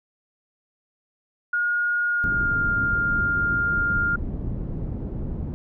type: tone with pitch glide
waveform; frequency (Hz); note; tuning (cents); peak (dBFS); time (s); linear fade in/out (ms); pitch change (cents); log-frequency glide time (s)
sine; 1432 to 1404.2; F6 to F6; +43 to +9; -20; 1.53-4.16; 5; -34; 2.08-2.56
type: low-pass noise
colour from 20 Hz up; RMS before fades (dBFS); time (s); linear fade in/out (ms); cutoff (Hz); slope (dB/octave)
pink; -29; 2.24-5.54; 0; 270; 12
effects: none